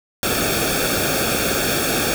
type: noise with comb filter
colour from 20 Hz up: pink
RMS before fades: -20 dBFS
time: 0.23-2.14 s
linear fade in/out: 0 ms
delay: 1 ms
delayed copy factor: -0.8
effects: none